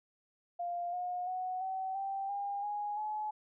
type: tone with pitch steps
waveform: sine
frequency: 698.5 / 718.6 / 739.2 / 760.4 / 782.2 / 804.7 / 827.8 / 851.6 Hz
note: F5 / F5 / F#5 / F#5 / G5 / G5 / G#5 / G#5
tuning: 0 / +49 / -2 / +47 / -4 / +45 / -6 / +43 cents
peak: -34 dBFS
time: 0.59-3.31 s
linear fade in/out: 10 ms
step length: 340 ms
effects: none